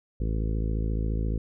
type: harmonic tone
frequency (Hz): 54.4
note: A1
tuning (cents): -19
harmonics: 1 / 2 / 3 / 4 / 5 / 6 / 7 / 8 / 9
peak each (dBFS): -26 / -32 / -36 / -38 / -40 / -42 / -43 / -44 / -45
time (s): 0.2-1.38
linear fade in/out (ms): 5
effects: none